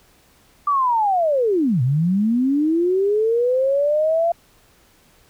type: linear two-way sweep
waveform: sine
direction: down then up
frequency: 1183 to 118.4 to 687 Hz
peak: -15 dBFS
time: 0.67-4.32 s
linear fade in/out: 5 ms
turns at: 1.82 s
effects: pink hiss -55 dBFS RMS until 5.29 s